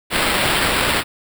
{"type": "noise with sample-and-hold", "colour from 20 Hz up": "blue", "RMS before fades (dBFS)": -18, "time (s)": [0.1, 1.04], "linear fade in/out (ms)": 50, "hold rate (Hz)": 6300, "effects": []}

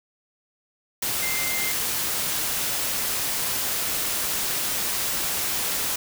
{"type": "tone in noise", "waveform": "sine", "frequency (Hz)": 2093, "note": "C7", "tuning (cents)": 0, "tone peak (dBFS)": -29, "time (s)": [1.22, 1.72], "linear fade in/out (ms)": 5, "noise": "white", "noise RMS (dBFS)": -26, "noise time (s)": [1.02, 5.96], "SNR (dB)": -6, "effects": []}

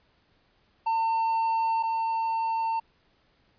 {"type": "tone pair in turn", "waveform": "triangle", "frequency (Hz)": [903, 903], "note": ["A5", "A5"], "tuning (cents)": [45, 45], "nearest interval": "unison", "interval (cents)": 0, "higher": "neither", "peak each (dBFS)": [-21, -23], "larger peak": "first", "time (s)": [[0.86, 1.83], [1.83, 2.8]], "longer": "neither", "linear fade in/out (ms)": 10, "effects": ["pink hiss -66 dBFS RMS until 3.58 s", "resampled to 11025 Hz"]}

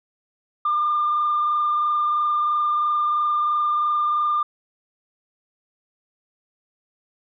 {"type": "tone with frequency modulation", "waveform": "sine", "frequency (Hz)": 1200, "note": "D6", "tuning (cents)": 37, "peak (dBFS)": -17, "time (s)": [0.65, 4.43], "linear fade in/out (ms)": 5, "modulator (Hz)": 23, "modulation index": 0.63, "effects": ["tanh soft clip ceiling -14 dBFS"]}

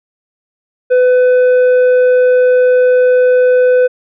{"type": "tone with tanh clipping", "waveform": "triangle", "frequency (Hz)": 502, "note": "B4", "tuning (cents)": 28, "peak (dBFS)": -7, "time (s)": [0.9, 3.88], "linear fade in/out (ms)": 20, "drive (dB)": 10, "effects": []}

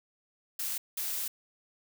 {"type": "noise bursts at uneven times", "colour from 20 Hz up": "blue", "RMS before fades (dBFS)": -34, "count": 2, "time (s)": [[0.59, 0.78], [0.97, 1.28]], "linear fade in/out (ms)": 5, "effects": []}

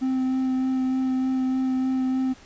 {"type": "tone with vibrato", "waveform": "triangle", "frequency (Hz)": 260.1, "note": "C4", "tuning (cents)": -10, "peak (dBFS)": -19, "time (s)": [0.01, 2.34], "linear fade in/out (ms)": 20, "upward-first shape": "sine", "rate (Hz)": 3.3, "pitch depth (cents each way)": 10, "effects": ["pink hiss -50 dBFS RMS until 2.45 s", "resampled to 16000 Hz"]}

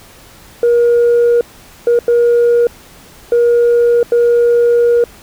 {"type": "tone bursts at uneven times", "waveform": "sine", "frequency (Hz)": 475.1, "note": "A#4", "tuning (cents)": 33, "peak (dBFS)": -5, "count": 5, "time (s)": [[0.63, 1.41], [1.87, 1.99], [2.08, 2.67], [3.32, 4.03], [4.12, 5.04]], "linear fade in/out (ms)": 2, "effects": ["tanh soft clip ceiling -5 dBFS", "pink hiss -40 dBFS RMS until 5.22 s"]}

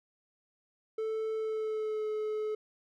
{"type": "tone with pitch glide", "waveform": "triangle", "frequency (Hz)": [440, 429], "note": ["A4", "A4"], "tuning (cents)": [0, -44], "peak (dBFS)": -29, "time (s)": [0.98, 2.55], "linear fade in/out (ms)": 5, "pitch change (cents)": -44, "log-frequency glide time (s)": [1.35, 2.08], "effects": []}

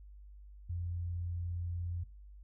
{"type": "tone", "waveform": "sine", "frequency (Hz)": 87, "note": "F2", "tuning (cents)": -6, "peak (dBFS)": -35, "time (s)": [0.69, 2.04], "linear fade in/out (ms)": 10, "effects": ["noise-tail reverb RT60 0.3 s tail -18 dB re dry", "added 50 Hz sine -50 dBFS peak until 2.43 s"]}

